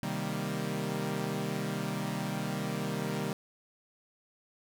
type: chord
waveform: sawtooth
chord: C minor seventh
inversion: none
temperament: equal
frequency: 130.81 / 155.56 / 196 / 233.1 Hz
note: C3 / Eb3 / G3 / Bb3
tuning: 0 / 0 / 0 / 0 cents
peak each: -35 / -33 / -32 / -35 dBFS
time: 0.03-3.33 s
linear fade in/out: 0 ms
effects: none